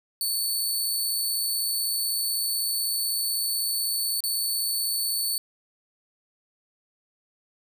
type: tone with dropouts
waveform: 15% pulse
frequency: 4472 Hz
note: C#8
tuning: 14 cents sharp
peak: -18 dBFS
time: 0.21-5.38 s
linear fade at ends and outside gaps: 1 ms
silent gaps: 4.205-4.238 s
effects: none